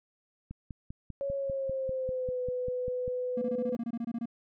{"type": "click train", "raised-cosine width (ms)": 5, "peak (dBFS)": -28, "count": 14, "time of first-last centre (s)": [0.51, 3.079], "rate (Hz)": 5.06}
{"type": "tone with pitch glide", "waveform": "sine", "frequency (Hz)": [555, 500.2], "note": ["C#5", "B4"], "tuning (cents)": [2, 22], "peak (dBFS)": -30, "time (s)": [1.21, 3.75], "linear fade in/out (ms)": 0, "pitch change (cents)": -180, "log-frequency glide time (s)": [1.32, 2.41]}
{"type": "tone bursts", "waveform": "triangle", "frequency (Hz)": 233.1, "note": "A#3", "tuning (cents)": 0, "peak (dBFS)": -29, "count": 13, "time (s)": [3.37, 4.257], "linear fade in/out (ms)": 5, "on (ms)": 47, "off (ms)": 23}
{"effects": []}